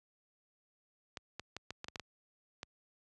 clicks, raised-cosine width 0.2 ms, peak -24 dBFS, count 9, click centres 1.172 / 1.396 / 1.566 / 1.706 / 1.844 / 1.884 / 1.958 / 1.997 / 2.631 s, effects high-pass 60 Hz 12 dB/octave + resampled to 24000 Hz

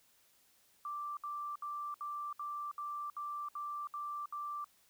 sine tone bursts, 1174.7 Hz, D6, in tune, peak -38 dBFS, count 10, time 0.85-4.644 s, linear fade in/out 2 ms, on 320 ms, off 66 ms, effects white hiss -69 dBFS RMS until 4.89 s

